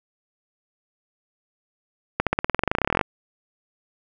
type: accelerating click train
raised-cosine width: 0.5 ms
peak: -4 dBFS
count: 22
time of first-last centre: 2.2-3.012 s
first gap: 67 ms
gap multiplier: 0.94
effects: none